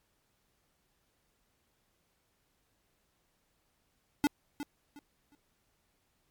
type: tone with echo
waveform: square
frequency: 290 Hz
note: D4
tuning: 22 cents flat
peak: -24 dBFS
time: 4.24-4.27 s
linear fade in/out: 0 ms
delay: 360 ms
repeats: 3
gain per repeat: -12 dB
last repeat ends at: 5.35 s
effects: pink hiss -75 dBFS RMS until 6.3 s + MP3 96 kbps